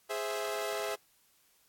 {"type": "chord", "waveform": "sawtooth", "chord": "Ab augmented", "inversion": "none", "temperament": "equal", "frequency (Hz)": [415.3, 523.3, 659.3], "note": ["Ab4", "C5", "E5"], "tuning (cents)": [0, 0, 0], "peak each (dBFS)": [-33, -36, -33], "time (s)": [0.09, 0.96], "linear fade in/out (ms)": 20, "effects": ["white hiss -68 dBFS RMS until 1.68 s", "AAC 64 kbps"]}